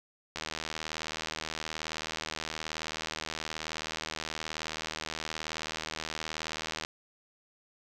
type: click train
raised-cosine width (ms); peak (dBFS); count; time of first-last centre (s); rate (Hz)
0.2; -17; 513; 0.36-6.849; 78.9
effects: none